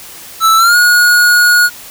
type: tone with pitch glide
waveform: square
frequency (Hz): 1318.5 to 1446.2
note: E6 to F#6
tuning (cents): 0 to -40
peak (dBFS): -6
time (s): 0.4-1.7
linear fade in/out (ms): 50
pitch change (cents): +160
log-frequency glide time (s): 0.57-0.76
effects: white hiss -32 dBFS RMS until 1.9 s